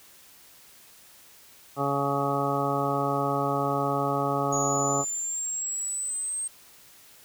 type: harmonic tone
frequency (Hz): 140.1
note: C#3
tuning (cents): +19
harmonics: 1 / 2 / 3 / 4 / 5 / 6 / 8 / 9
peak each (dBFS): -32 / -32 / -32 / -32 / -32 / -32 / -32 / -32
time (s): 1.76-5.05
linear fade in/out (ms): 50
type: exponential sweep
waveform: sine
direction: up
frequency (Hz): 6700 to 8450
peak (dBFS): -28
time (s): 4.52-6.48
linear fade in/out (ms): 10
effects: white hiss -53 dBFS RMS until 7.24 s